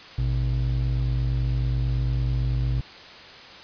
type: ring-modulated tone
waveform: triangle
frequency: 90.7 Hz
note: F#2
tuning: 34 cents flat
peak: -16 dBFS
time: 0.18-2.81 s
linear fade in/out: 5 ms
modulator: 34.5 Hz
effects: white hiss -43 dBFS RMS until 3.63 s + resampled to 11025 Hz